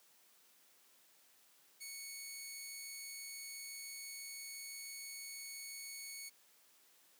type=tone; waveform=10% pulse; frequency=2217 Hz; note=C#7; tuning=in tune; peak=-37 dBFS; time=1.8-6.3 s; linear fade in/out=20 ms; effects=white hiss -68 dBFS RMS until 7.19 s + high-pass 200 Hz 12 dB/octave